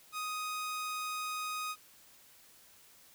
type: tone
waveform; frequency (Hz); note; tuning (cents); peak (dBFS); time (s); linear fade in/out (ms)
sawtooth; 1249; D#6; +6; -32; 0.12-1.76; 50
effects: white hiss -60 dBFS RMS until 3.14 s